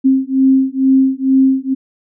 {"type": "beating tone pair", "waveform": "sine", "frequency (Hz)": [264.5, 266.7], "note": ["C4", "C4"], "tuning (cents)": [19, 33], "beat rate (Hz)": 2.2, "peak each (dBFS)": -12, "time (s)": [0.04, 1.75], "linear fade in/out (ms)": 20, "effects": []}